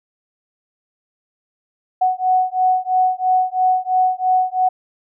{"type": "beating tone pair", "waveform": "sine", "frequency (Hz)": [740, 743], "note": ["F#5", "F#5"], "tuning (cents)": [0, 7], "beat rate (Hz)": 3, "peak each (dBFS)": -17, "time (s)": [2.01, 4.69], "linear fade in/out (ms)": 10, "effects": []}